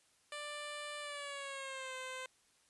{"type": "tone with pitch glide", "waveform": "10% pulse", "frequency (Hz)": [590, 516.6], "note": ["D5", "C5"], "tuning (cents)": [8, -22], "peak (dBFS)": -34, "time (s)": [0.32, 2.26], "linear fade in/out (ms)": 2, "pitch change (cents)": -230, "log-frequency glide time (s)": [1, 1.95], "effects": ["white hiss -71 dBFS RMS until 2.69 s", "resampled to 24000 Hz"]}